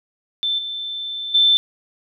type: tone with level steps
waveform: sine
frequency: 3541 Hz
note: A7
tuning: 10 cents sharp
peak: -18 / -25 / -11 dBFS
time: 0.43-1.57 s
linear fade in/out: 0 ms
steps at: 0.58 / 1.34 s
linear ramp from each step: 10 ms
effects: none